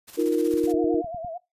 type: noise with tremolo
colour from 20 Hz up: white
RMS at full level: -42 dBFS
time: 0.07-0.73 s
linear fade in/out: 20 ms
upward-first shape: square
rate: 16 Hz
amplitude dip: 55%
type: chord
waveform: sine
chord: Eb suspended second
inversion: none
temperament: equal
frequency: 311.1 / 349.2 / 466.2 Hz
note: Eb4 / F4 / Bb4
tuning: 0 / 0 / 0 cents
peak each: -24 dBFS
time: 0.17-1.02 s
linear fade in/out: 20 ms
type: click train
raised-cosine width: 5 ms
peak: -29 dBFS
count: 8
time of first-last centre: 0.54-1.247 s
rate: 9.9 Hz
type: tone with vibrato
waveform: sine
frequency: 679 Hz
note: F5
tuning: 49 cents flat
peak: -31 dBFS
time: 0.67-1.38 s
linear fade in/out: 10 ms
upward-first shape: sine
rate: 8.9 Hz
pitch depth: 95 cents each way
effects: noise-tail reverb RT60 0.2 s tail -21 dB re dry + resampled to 32000 Hz